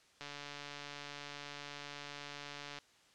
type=click train; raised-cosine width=0.2 ms; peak=-28 dBFS; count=372; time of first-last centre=0.21-2.786 s; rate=144 Hz; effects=white hiss -66 dBFS RMS until 3.14 s + low-pass 6000 Hz 12 dB/octave